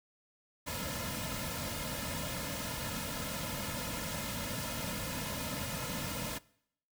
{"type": "noise with comb filter", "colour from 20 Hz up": "pink", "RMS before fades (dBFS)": -38, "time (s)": [0.66, 6.39], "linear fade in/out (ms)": 20, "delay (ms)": 2.6, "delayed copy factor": -0.9, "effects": ["noise-tail reverb RT60 0.7 s tail -22 dB re dry"]}